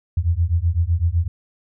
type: beating tone pair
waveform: sine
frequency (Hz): 81.1 / 89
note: E2 / F2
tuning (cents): -28 / +33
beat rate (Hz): 7.9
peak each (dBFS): -19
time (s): 0.17-1.28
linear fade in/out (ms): 5
effects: none